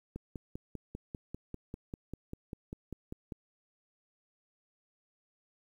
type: click train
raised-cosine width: 3 ms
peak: -27 dBFS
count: 17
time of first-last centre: 0.16-3.322 s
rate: 5.06 Hz
effects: 10-bit